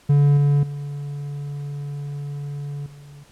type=tone with level steps; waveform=triangle; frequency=143.6 Hz; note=D3; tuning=39 cents flat; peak=-10 / -12 / -25 / -38 dBFS; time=0.09-3.24 s; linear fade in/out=10 ms; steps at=0.37 / 0.63 / 2.86 s; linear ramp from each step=2 ms; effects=pink hiss -53 dBFS RMS until 3.31 s + low-pass 11000 Hz 12 dB/octave